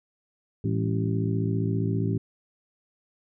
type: harmonic tone with a mistuned harmonic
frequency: 55 Hz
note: A1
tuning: in tune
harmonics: 2 / 3 / 4 / 5 / 6 / 7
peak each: -26 / -29 / -33 / -32 / -37 / -34 dBFS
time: 0.64-2.18 s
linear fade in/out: 5 ms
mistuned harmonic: 4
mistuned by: -120 cents
effects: none